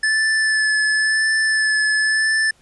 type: tone with vibrato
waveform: square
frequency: 1741 Hz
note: A6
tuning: 19 cents flat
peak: -16 dBFS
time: 0.03-2.51 s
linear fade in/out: 5 ms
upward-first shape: sine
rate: 0.95 Hz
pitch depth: 18 cents each way
effects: pink hiss -56 dBFS RMS until 2.61 s + resampled to 24000 Hz

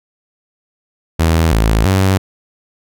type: tone with pitch steps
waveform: sawtooth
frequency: 81.6 / 54.5 / 95.5 Hz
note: E2 / A1 / G2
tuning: -17 / -16 / -45 cents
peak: -6 dBFS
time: 1.19-2.18 s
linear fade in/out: 10 ms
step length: 330 ms
effects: none

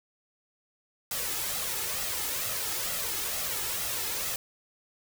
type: noise with flanger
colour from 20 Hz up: white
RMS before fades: -32 dBFS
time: 1.11-4.36 s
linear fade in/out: 2 ms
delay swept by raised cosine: 1.5 to 2.38 ms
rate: 2.2 Hz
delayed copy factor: +0.55
effects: none

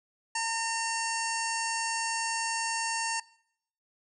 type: harmonic tone with a mistuned harmonic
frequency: 910 Hz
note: A#5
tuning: 42 cents flat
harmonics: 1 / 2 / 3 / 5 / 6 / 7 / 8 / 9 / 10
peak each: -32 / -35 / -37 / -39 / -40 / -40 / -41 / -42 / -42 dBFS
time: 0.35-3.2 s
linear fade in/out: 5 ms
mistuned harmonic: 7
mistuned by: +32 cents
effects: noise-tail reverb RT60 0.7 s tail -22 dB re dry

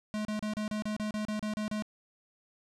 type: tone bursts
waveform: square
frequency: 212.8 Hz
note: G#3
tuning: 42 cents sharp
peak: -32 dBFS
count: 12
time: 0.14-1.823 s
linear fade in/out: 0 ms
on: 110 ms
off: 33 ms
effects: low-pass 8000 Hz 12 dB/octave

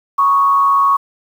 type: tone with frequency modulation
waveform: sine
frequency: 1108.7 Hz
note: C#6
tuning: in tune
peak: -9 dBFS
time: 0.18-0.97 s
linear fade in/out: 10 ms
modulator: 143 Hz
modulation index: 0.38
effects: 7-bit

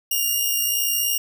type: tone with amplitude modulation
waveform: 5% pulse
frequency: 2829 Hz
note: F7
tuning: 22 cents sharp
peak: -9 dBFS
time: 0.11-1.18 s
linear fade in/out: 5 ms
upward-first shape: sine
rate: 60.9 Hz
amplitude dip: 35%
effects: none

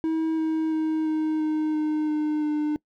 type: tone with pitch steps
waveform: triangle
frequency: 320.8 / 317.8 / 314.9 / 312 / 309.2 / 306.3 / 303.5 / 300.7 Hz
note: E4 / D#4 / D#4 / D#4 / D#4 / D#4 / D#4 / D4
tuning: -47 / +37 / +21 / +5 / -11 / -27 / -43 / +41 cents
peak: -20 dBFS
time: 0.04-2.76 s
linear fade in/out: 0 ms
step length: 340 ms
effects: noise-tail reverb RT60 0.1 s tail -23 dB re dry

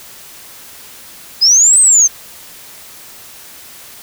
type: linear two-way sweep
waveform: sine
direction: up then down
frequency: 4921 to 8372 to 6140 Hz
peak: -5 dBFS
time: 1.41-2.08 s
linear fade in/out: 20 ms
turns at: 1.8 s
effects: white hiss -36 dBFS RMS until 4.02 s

